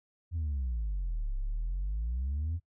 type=exponential two-way sweep; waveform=sine; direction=down then up; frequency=87.31 to 32.7 to 87.31 Hz; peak=-28 dBFS; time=0.31-2.6 s; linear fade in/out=50 ms; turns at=1.36 s; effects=noise-tail reverb RT60 0.1 s tail -21 dB re dry + tanh soft clip ceiling -28 dBFS